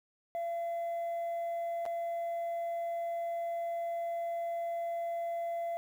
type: tone with dropouts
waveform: sine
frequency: 680 Hz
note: F5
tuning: 46 cents flat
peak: -30 dBFS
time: 0.35-5.77 s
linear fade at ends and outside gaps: 0 ms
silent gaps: 1.854-1.862 s
effects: tanh soft clip ceiling -32 dBFS + 10-bit